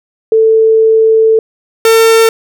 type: tone pair in turn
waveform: sine / 45% pulse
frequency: 443.7 / 451.2 Hz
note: A4 / A4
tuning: +14 / +44 cents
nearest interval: unison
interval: 30 cents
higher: second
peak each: -4 dBFS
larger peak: neither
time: 0.32-1.39 / 1.85-2.29 s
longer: first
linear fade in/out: 2 ms
effects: none